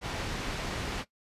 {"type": "low-pass noise", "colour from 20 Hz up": "pink", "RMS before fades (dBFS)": -35, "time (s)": [0.01, 1.05], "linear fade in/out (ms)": 50, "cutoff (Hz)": 5000, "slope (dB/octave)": 12, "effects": ["noise-tail reverb RT60 0.1 s tail -17 dB re dry", "resampled to 32000 Hz"]}